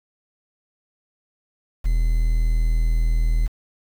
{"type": "tone with quantisation", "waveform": "triangle", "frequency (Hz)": 40.22, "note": "E1", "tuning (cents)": -42, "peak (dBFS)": -14, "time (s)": [1.84, 3.48], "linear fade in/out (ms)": 20, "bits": 7, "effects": []}